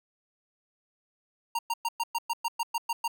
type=tone bursts; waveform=square; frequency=928 Hz; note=A#5; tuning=8 cents flat; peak=-27 dBFS; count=11; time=1.55-3.079 s; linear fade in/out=5 ms; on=39 ms; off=110 ms; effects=none